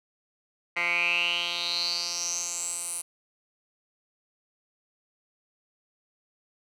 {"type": "tone with band-pass filter sweep", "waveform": "10% pulse", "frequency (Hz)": 173.1, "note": "F3", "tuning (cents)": -15, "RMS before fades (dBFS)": -29, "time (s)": [0.76, 3.02], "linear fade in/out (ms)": 10, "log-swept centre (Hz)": [2000, 10000], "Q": 7.5, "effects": []}